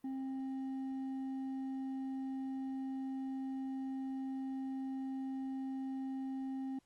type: tone with hard clipping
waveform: sine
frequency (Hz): 265.9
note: C4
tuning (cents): +28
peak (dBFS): -39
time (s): 0.04-6.79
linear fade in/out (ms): 5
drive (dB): 4
effects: pink hiss -75 dBFS RMS until 6.85 s + Opus 32 kbps